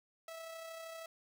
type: tone with amplitude modulation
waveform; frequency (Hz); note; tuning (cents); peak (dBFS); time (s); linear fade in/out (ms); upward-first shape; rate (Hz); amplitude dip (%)
sawtooth; 654; E5; -14; -40; 0.28-1.06; 2; sine; 32.8; 35
effects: none